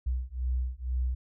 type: beating tone pair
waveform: sine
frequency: 61.74 / 63.84 Hz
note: B1 / C2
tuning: 0 / -42 cents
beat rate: 2.1 Hz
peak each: -31 dBFS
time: 0.06-1.15 s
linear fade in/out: 10 ms
effects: none